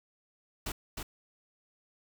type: noise with echo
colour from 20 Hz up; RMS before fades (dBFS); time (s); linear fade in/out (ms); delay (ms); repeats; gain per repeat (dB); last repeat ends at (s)
pink; -36; 0.66-0.72; 5; 310; 1; -3; 1.03
effects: none